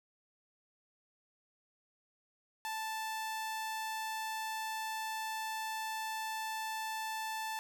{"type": "tone", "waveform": "sawtooth", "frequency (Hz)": 880, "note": "A5", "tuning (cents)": 0, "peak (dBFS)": -33, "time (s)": [2.65, 7.59], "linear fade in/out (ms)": 0, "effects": []}